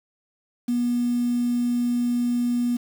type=tone; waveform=triangle; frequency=241.9 Hz; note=B3; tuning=36 cents flat; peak=-16 dBFS; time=0.68-2.77 s; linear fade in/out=10 ms; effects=tanh soft clip ceiling -18 dBFS + 7-bit